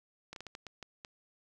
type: slowing click train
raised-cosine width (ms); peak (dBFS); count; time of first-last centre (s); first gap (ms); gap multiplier
0.2; -27; 8; 0.33-1.048; 32; 1.38
effects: none